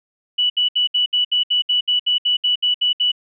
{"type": "tone bursts", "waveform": "sine", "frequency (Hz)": 2955, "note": "F#7", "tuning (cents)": -3, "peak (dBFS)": -14, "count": 15, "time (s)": [0.38, 3.118], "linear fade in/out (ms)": 10, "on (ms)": 120, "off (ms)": 67, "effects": []}